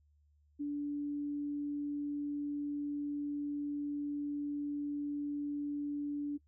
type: tone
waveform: sine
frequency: 290 Hz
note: D4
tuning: 22 cents flat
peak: -34 dBFS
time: 0.59-6.38 s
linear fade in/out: 20 ms
effects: noise-tail reverb RT60 0.1 s tail -23 dB re dry + added 74 Hz sine -66 dBFS peak until 6.47 s

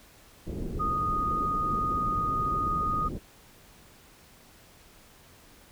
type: low-pass noise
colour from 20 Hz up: pink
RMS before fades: -34 dBFS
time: 0.46-3.19 s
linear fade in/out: 20 ms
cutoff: 440 Hz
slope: 24 dB/octave
type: tone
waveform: sine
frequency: 1238 Hz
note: D#6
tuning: 9 cents flat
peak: -26 dBFS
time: 0.79-3.09 s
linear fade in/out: 20 ms
effects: pink hiss -55 dBFS RMS until 5.71 s

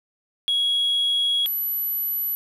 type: tone pair in turn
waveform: sine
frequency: 3322 / 11838 Hz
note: G#7 / F#9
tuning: 0 / 0 cents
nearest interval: octave + minor seventh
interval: 2200 cents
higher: second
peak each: -17 / -22 dBFS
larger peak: first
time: 0.48-1.46 / 1.46-2.35 s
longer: first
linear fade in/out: 0 ms
effects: tanh soft clip ceiling -16 dBFS + 8-bit

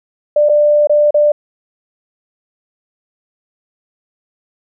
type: tone with dropouts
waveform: sine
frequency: 593 Hz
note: D5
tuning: 17 cents sharp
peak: -7 dBFS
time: 0.36-1.32 s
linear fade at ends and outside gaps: 5 ms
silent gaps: 0.489-0.494 / 0.872-0.895 / 1.108-1.143 s
effects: none

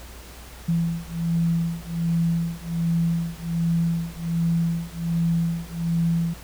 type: beating tone pair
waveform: sine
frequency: 166.9 / 168.2 Hz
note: E3 / E3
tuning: +22 / +35 cents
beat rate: 1.3 Hz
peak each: -24 dBFS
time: 0.68-6.34 s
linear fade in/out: 10 ms
effects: added 60 Hz sine -41 dBFS peak until 6.43 s + pink hiss -44 dBFS RMS until 6.43 s

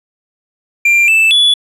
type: tone with pitch steps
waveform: triangle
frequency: 2378 / 2641 / 3426 Hz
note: D7 / E7 / A7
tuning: +21 / +3 / -47 cents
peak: -5 dBFS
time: 0.85-1.54 s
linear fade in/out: 5 ms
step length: 230 ms
effects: resampled to 32000 Hz

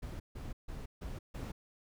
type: noise bursts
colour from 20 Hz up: brown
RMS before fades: -42 dBFS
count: 5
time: 0.02-1.52 s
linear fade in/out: 10 ms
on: 180 ms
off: 150 ms
effects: none

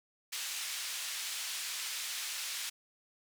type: band-pass noise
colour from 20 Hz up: pink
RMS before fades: -39 dBFS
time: 0.32-2.7 s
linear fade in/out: 10 ms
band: 2500 to 11000 Hz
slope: 12 dB/octave
effects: none

